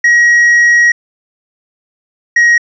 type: tone pair in turn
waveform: triangle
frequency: 1900 / 1890.4 Hz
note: A#6 / A#6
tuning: +33 / +24 cents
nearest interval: unison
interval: 9 cents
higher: first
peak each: -3 dBFS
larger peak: neither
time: 0.04-0.92 / 2.36-2.58 s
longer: first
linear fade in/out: 5 ms
effects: resampled to 16000 Hz